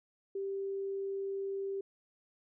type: tone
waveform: sine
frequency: 392 Hz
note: G4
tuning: in tune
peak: -34 dBFS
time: 0.35-1.81 s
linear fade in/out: 5 ms
effects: none